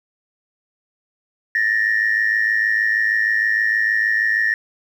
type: tone pair together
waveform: sine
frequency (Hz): 1768 / 1874.4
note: A6 / A#6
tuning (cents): +8 / +9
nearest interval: minor second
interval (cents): 101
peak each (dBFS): -17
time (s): 1.55-4.54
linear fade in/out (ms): 2
effects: tanh soft clip ceiling -10 dBFS + 8-bit